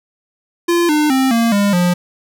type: tone with pitch steps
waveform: square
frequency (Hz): 344.1 / 301.3 / 263.8 / 231 / 202.3 / 177.09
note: F4 / D4 / C4 / A#3 / G#3 / F3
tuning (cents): -26 / +44 / +14 / -16 / -45 / +24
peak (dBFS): -12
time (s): 0.68-1.94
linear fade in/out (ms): 10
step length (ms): 210
effects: none